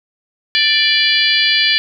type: harmonic tone with a mistuned harmonic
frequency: 589 Hz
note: D5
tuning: 5 cents sharp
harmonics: 3 / 4 / 5 / 6 / 7 / 8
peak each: -18 / -18 / -18 / -18 / -18 / -18 dBFS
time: 0.55-1.78 s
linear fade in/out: 0 ms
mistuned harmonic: 6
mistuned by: -61 cents
effects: none